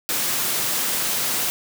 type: high-pass noise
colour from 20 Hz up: white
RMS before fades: -23 dBFS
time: 0.09-1.5 s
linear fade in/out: 0 ms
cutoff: 110 Hz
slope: 48 dB/octave
effects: none